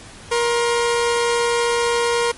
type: tone pair together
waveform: sawtooth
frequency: 472.6 / 1061 Hz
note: A#4 / C6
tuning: +24 / +24 cents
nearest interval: octave + major second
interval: 1400 cents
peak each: -13 / -22 dBFS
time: 0.31-2.32 s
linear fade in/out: 10 ms
effects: pink hiss -40 dBFS RMS until 2.37 s + MP3 48 kbps